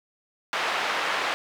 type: band-pass noise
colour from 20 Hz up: pink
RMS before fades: -27 dBFS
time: 0.53-1.34 s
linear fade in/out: 0 ms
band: 800 to 2800 Hz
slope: 12 dB/octave
effects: none